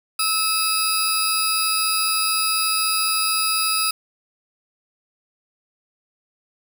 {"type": "tone pair together", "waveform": "20% pulse", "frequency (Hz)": [1299, 4898], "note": ["E6", "D#8"], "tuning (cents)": [-26, -28], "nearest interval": "octave + major seventh", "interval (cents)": 2298, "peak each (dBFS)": [-17, -15], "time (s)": [0.19, 3.91], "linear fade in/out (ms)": 5, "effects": ["7-bit"]}